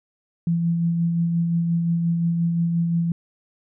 sine tone with tremolo, 168.8 Hz, E3, 41 cents sharp, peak -17 dBFS, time 0.47-3.12 s, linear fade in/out 2 ms, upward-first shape sine, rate 5.7 Hz, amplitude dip 30%, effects none

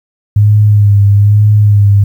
sine tone with vibrato, 103.1 Hz, G#2, 12 cents flat, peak -3 dBFS, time 0.36-2.04 s, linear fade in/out 5 ms, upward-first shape sine, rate 1.1 Hz, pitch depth 39 cents each way, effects 7-bit

